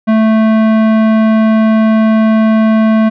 sine tone with tanh clipping, 220 Hz, A3, in tune, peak -8 dBFS, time 0.07-3.1 s, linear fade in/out 20 ms, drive 17 dB, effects none

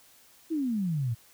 sine exponential sweep, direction down, 336.7 to 109.5 Hz, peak -26 dBFS, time 0.5-1.15 s, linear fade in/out 20 ms, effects white hiss -58 dBFS RMS until 1.33 s

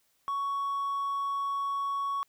triangle tone, 1115 Hz, C#6, 10 cents sharp, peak -26 dBFS, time 0.28-2.23 s, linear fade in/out 0 ms, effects tanh soft clip ceiling -23 dBFS + white hiss -71 dBFS RMS until 2.28 s

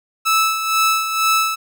sawtooth tone with tremolo, 1310 Hz, E6, 11 cents flat, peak -9 dBFS, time 0.25-1.56 s, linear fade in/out 20 ms, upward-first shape sine, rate 2.1 Hz, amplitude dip 60%, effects none

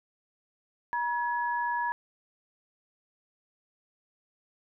sine tone pair together, 957.5 / 1688 Hz, A#5 / G#6, +46 / +28 cents, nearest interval minor seventh, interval 982 cents, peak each -28 / -33 dBFS, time 0.93-1.92 s, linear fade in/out 0 ms, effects none

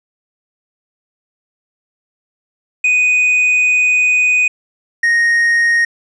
triangle tone pair in turn, 2489 / 1864.6 Hz, D#7 / A#6, 0 / 0 cents, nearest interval perfect fourth, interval 500 cents, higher first, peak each -8 dBFS, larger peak neither, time 2.84-4.48 / 5.03-5.85 s, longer first, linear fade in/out 5 ms, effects resampled to 22050 Hz

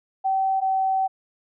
sine tone pair in turn, 769 / 765.6 Hz, G5 / G5, -33 / -41 cents, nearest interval unison, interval 8 cents, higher first, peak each -19 dBFS, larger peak neither, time 0.24-0.61 / 0.61-1.08 s, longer second, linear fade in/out 20 ms, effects none

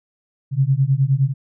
sine beating tone pair, 130.81 / 140.51 Hz, C3 / C#3, 0 / +24 cents, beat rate 9.7 Hz, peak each -17 dBFS, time 0.51-1.34 s, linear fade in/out 50 ms, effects none

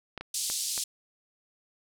clicks, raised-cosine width 0.3 ms, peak -21 dBFS, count 4, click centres 0.177 / 0.21 / 0.5 / 0.778 s
white band-pass noise, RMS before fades -32 dBFS, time 0.34-0.84 s, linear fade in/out 5 ms, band 3800 to 10000 Hz, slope 24 dB/octave
effects none

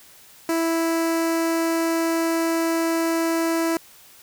sawtooth tone with notch filter, 329.6 Hz, E4, in tune, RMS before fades -22 dBFS, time 0.49-3.77 s, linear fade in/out 2 ms, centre 3400 Hz, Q 1.8, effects white hiss -49 dBFS RMS until 4.22 s

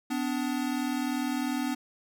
square tone pair together, 251.4 / 291.4 Hz, B3 / D4, +31 / -13 cents, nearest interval minor third, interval 256 cents, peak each -31 / -32 dBFS, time 0.1-1.75 s, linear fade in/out 10 ms, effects none

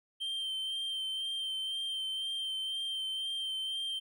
triangle tone with vibrato, 3136 Hz, G7, in tune, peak -32 dBFS, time 0.2-4 s, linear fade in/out 20 ms, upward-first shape sine, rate 2 Hz, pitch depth 20 cents each way, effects none

